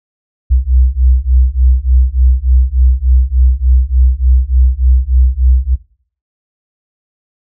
sine beating tone pair, 61.74 / 65.14 Hz, B1 / C2, 0 / -7 cents, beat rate 3.4 Hz, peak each -10 dBFS, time 0.5-5.76 s, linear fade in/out 20 ms, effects noise-tail reverb RT60 0.5 s tail -18 dB re dry

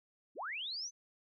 sine linear sweep, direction up, 191 to 6240 Hz, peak -38 dBFS, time 0.35-0.91 s, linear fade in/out 50 ms, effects none

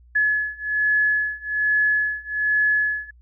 sine beating tone pair, 1704 / 1705.2 Hz, G#6 / G#6, +44 / +45 cents, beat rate 1.2 Hz, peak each -22 / -21 dBFS, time 0.15-3.11 s, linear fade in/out 10 ms, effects added 60 Hz sine -48 dBFS peak until 3.21 s

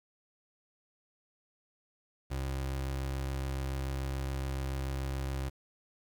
30% pulse tone, 67 Hz, C2, 42 cents sharp, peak -30 dBFS, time 2.3-5.5 s, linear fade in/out 20 ms, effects 10-bit

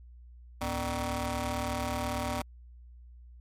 15% pulse ring-modulated tone, 175.2 Hz, F3, 6 cents sharp, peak -21 dBFS, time 0.61-2.42 s, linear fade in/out 5 ms, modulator 419 Hz, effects added 60 Hz sine -48 dBFS peak until 3.4 s + MP3 64 kbps

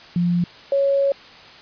sine tone pair in turn, 174.61 / 554.4 Hz, F3 / C#5, 0 / 0 cents, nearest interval octave + minor sixth, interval 2000 cents, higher second, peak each -16 / -15 dBFS, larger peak second, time 0.16-0.44 / 0.72-1.12 s, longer second, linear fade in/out 2 ms, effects white hiss -43 dBFS RMS until 1.61 s + resampled to 11025 Hz

